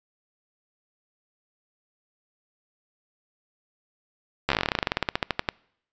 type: slowing click train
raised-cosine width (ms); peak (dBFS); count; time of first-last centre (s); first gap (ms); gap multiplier
0.3; -6; 25; 4.49-5.488; 13; 1.09
effects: noise-tail reverb RT60 0.7 s tail -26 dB re dry + resampled to 16000 Hz